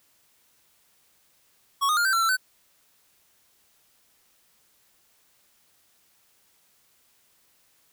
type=tone with pitch steps; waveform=square; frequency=1110 / 1234 / 1410 / 1551 / 1354 / 1337 / 1517 Hz; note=C#6 / D#6 / F6 / G6 / E6 / E6 / F#6; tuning=+2 / -15 / +16 / -19 / +46 / +24 / +43 cents; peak=-21 dBFS; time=1.81-2.37 s; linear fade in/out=20 ms; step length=80 ms; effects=white hiss -64 dBFS RMS until 7.92 s